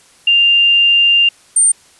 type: tone pair in turn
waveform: sine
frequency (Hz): 2794 / 8870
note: F7 / C#9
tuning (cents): 0 / 0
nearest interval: octave + minor sixth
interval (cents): 2000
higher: second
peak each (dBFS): -7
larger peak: neither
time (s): 0.27-1.29 / 1.56-1.72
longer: first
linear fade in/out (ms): 5
effects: white hiss -47 dBFS RMS until 1.99 s + resampled to 24000 Hz